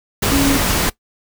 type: tone in noise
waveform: sine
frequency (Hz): 277.2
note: C#4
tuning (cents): 0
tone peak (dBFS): -14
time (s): 0.31-0.58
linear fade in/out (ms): 10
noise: pink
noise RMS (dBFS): -17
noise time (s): 0.22-0.9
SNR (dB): 0
effects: noise-tail reverb RT60 0.1 s tail -19 dB re dry